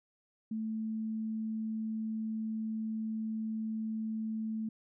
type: tone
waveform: sine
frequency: 220 Hz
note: A3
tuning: in tune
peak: -33 dBFS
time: 0.51-4.69 s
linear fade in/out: 5 ms
effects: none